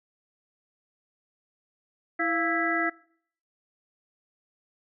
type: harmonic tone with a mistuned harmonic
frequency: 329.6 Hz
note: E4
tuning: in tune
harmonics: 1 / 2 / 4 / 5 / 6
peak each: -30 / -31 / -31 / -31 / -29 dBFS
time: 2.19-2.9 s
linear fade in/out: 10 ms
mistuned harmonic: 2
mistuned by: +82 cents
effects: noise-tail reverb RT60 0.6 s tail -22 dB re dry